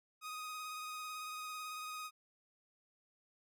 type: tone with vibrato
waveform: sawtooth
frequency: 1249 Hz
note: D#6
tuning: 6 cents sharp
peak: -39 dBFS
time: 0.21-2.11 s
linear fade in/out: 50 ms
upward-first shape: triangle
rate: 18 Hz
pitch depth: 24 cents each way
effects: none